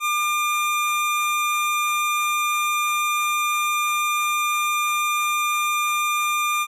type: tone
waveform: 25% pulse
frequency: 1201 Hz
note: D6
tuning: 38 cents sharp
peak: -16 dBFS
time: 0-6.67 s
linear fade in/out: 50 ms
effects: resampled to 32000 Hz